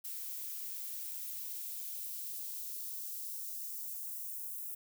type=noise with high-pass filter sweep; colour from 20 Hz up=violet; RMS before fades=-42 dBFS; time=0.04-4.75 s; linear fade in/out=10 ms; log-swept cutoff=950 to 9300 Hz; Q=0.84; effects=none